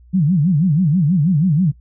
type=tone with vibrato; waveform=sine; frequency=164.81 Hz; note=E3; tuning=in tune; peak=-11 dBFS; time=0.13-1.72 s; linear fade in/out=20 ms; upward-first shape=sine; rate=6.2 Hz; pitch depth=270 cents each way; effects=noise-tail reverb RT60 0.1 s tail -19 dB re dry + added 60 Hz sine -43 dBFS peak until 1.8 s